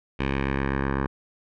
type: tone with low-pass filter sweep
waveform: 10% pulse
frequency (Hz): 68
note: C#2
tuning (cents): -33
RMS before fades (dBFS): -26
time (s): 0.19-1.07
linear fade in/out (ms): 10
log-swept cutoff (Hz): 2600 to 1400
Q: 2.2
effects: none